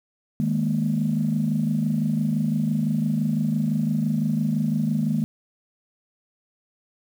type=chord; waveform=sine; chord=D# suspended fourth; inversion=none; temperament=just; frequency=155.56 / 207.4 / 233.3 Hz; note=D#3 / G#3 / A#3; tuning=0 / -2 / +2 cents; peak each=-24 dBFS; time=0.4-5.24 s; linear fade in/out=0 ms; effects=tanh soft clip ceiling -12 dBFS + 8-bit